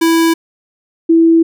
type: tone pair in turn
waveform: square / sine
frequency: 329.6 / 329.6 Hz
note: E4 / E4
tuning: 0 / 0 cents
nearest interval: unison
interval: 0 cents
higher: neither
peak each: -9 / -5 dBFS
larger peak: second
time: 0.01-0.34 / 1.09-1.43 s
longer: second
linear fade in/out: 10 ms
effects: none